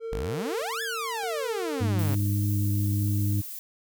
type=tone with tremolo; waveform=triangle; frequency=454.5 Hz; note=A#4; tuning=44 cents flat; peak=-29 dBFS; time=0-1.85 s; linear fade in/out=50 ms; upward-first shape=square; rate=0.81 Hz; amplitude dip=45%
type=exponential two-way sweep; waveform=sawtooth; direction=up then down; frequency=41.82 to 1760 to 127.8 Hz; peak=-26 dBFS; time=0.12-2.15 s; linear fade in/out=0 ms; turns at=0.82 s
type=harmonic tone; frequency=101.7 Hz; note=G#2; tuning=36 cents flat; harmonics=1 / 2 / 3; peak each=-23 / -34 / -33 dBFS; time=1.8-3.42 s; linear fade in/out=20 ms
type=noise; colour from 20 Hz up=violet; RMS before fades=-38 dBFS; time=1.99-3.59 s; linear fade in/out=0 ms
effects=none